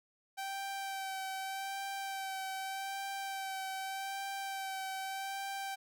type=tone with vibrato; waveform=sawtooth; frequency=776 Hz; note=G5; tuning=18 cents flat; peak=-34 dBFS; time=0.37-5.76 s; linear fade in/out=20 ms; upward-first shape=sine; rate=0.83 Hz; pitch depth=21 cents each way; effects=none